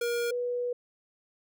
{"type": "tone pair in turn", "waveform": ["square", "sine"], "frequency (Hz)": [474.9, 488.5], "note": ["A#4", "B4"], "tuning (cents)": [32, -19], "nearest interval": "unison", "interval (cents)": 49, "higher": "second", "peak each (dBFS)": -28, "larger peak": "neither", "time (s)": [[0.01, 0.31], [0.31, 0.73]], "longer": "second", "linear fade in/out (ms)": 5, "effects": []}